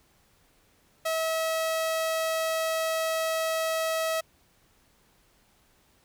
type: tone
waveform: sawtooth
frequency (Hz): 645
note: E5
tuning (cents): -38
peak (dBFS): -22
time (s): 1.05-4.21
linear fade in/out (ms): 10
effects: pink hiss -64 dBFS RMS until 6.04 s